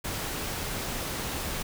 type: noise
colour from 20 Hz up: pink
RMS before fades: -33 dBFS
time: 0.04-1.63 s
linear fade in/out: 10 ms
effects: none